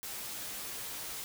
white noise with comb filter, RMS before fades -41 dBFS, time 0.03-1.24 s, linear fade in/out 0 ms, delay 12 ms, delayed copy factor -0.5, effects none

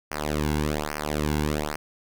sawtooth tone with flanger, 75.1 Hz, D2, 39 cents sharp, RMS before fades -27 dBFS, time 0.11-1.76 s, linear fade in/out 5 ms, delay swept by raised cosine 0.26 to 1.66 ms, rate 1.2 Hz, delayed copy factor -1, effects none

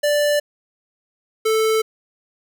square tone pair in turn, 587.3 / 440 Hz, D5 / A4, 0 / 0 cents, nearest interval perfect fourth, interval 500 cents, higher first, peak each -16 dBFS, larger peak neither, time 0.03-0.4 / 1.45-1.82 s, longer neither, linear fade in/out 10 ms, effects none

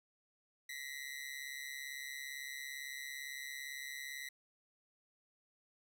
sawtooth ring-modulated tone, 1975.5 Hz, B6, in tune, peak -37 dBFS, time 0.69-4.29 s, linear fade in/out 5 ms, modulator 68.9 Hz, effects none

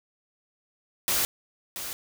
white noise with echo, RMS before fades -25 dBFS, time 1.08-1.25 s, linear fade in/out 0 ms, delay 680 ms, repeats 1, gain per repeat -10 dB, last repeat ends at 1.93 s, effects none

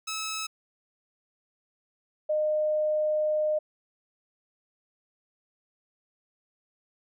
10% pulse / sine tone pair in turn, 1296 / 611.6 Hz, E6 / D#5, -30 / -30 cents, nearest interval octave + minor second, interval 1300 cents, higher first, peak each -23 dBFS, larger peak neither, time 0.07-0.47 / 2.29-3.59 s, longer second, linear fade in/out 10 ms, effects none

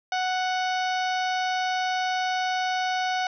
harmonic tone, 740 Hz, F#5, in tune, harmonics 1 / 2 / 3 / 4 / 5 / 6 / 7 / 8, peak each -25 / -31 / -35 / -37 / -39 / -41 / -42 / -43 dBFS, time 0.12-3.27 s, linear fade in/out 2 ms, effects none

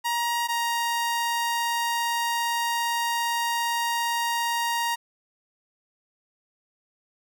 sawtooth tone pair in turn, 944 / 937.5 Hz, A#5 / A#5, +22 / +10 cents, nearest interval unison, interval 12 cents, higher first, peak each -20 dBFS, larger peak neither, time 0.04-0.48 / 0.48-4.96 s, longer second, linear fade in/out 20 ms, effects none

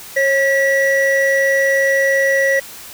triangle tone pair together, 544 / 1938.6 Hz, C#5 / B6, -33 / -33 cents, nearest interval octave + minor seventh, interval 2200 cents, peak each -13 dBFS, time 0.16-2.6 s, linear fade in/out 10 ms, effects white hiss -35 dBFS RMS until 2.93 s

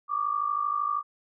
sine tone pair together, 1147 / 1199.8 Hz, D6 / D6, -41 / +37 cents, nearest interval minor second, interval 78 cents, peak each -28 dBFS, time 0.08-1.03 s, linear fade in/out 50 ms, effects none

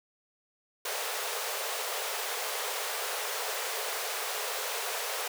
pink high-pass noise, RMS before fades -34 dBFS, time 0.85-5.28 s, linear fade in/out 5 ms, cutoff 410 Hz, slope 96 dB/octave, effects none

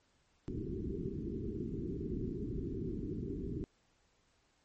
white low-pass noise, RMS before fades -39 dBFS, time 0.48-3.64 s, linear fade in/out 0 ms, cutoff 410 Hz, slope 96 dB/octave, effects pink hiss -73 dBFS RMS until 4.64 s + MP3 32 kbps

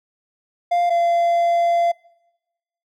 triangle tone pair in turn, 698 / 686.4 Hz, F5 / F5, -1 / -30 cents, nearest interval unison, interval 29 cents, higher first, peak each -13 dBFS, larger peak neither, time 0.71-0.9 / 0.9-1.92 s, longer second, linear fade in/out 10 ms, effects noise-tail reverb RT60 1.0 s tail -24 dB re dry

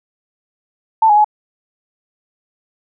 sine tone with pitch steps, 887 / 833 / 845 Hz, A5 / G#5 / G#5, +14 / +5 / +30 cents, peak -7 dBFS, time 1.02-1.245 s, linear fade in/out 5 ms, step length 75 ms, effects none

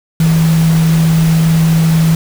sine tone in noise, 162.3 Hz, E3, 27 cents flat, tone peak -7 dBFS, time 0.2-2.15 s, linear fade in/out 2 ms, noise pink, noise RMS -23 dBFS, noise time 0.2-2.15 s, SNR +13 dB, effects none

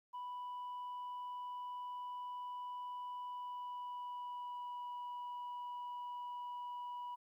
sine tone with pitch glide, 987.8 to 978.1 Hz, B5 to B5, 0 to -17 cents, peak -40 dBFS, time 0.13-7.16 s, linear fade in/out 20 ms, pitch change -17 cents, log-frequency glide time 3.26-4.88 s, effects tanh soft clip ceiling -41 dBFS + 13-bit

